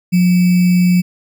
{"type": "tone with sample-and-hold", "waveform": "sine", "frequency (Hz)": 179, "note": "F3", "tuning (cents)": 43, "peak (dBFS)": -8, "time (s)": [0.12, 1.02], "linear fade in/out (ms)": 20, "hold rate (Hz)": 2450, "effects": []}